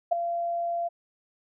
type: tone with ADSR envelope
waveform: sine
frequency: 686 Hz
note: F5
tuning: 31 cents flat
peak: -16 dBFS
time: 0.11-0.89 s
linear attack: 15 ms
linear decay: 6 ms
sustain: -10 dB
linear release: 20 ms
effects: none